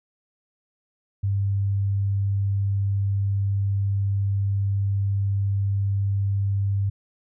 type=tone; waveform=sine; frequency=99.2 Hz; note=G2; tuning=21 cents sharp; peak=-20 dBFS; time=1.23-6.9 s; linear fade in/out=10 ms; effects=none